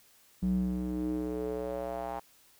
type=tone with band-pass filter sweep; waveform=square; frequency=61.74 Hz; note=B1; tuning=in tune; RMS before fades=-33 dBFS; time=0.42-2.2 s; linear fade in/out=10 ms; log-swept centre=170 to 830 Hz; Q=4; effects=white hiss -62 dBFS RMS until 2.59 s